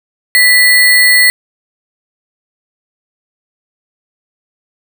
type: tone with sample-and-hold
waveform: sine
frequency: 1975.5 Hz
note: B6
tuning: in tune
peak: -4 dBFS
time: 0.35-1.3 s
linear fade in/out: 0 ms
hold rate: 6300 Hz
effects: none